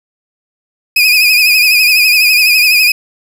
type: tone with vibrato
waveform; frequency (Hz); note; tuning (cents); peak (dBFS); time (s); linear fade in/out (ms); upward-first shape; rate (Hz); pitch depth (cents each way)
30% pulse; 2489; D#7; 0; -3; 0.96-2.92; 5; triangle; 12; 76
effects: none